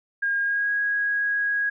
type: tone with pitch glide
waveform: sine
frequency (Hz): 1620 to 1651.2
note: G#6 to G#6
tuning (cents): -43 to -10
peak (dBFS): -21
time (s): 0.22-1.7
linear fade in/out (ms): 10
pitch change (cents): +33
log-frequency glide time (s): 0.41-0.72
effects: none